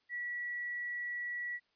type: tone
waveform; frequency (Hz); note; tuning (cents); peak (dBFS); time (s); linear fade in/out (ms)
sine; 1939; B6; -32; -36; 0.09-1.6; 50
effects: white hiss -75 dBFS RMS until 1.75 s + resampled to 11025 Hz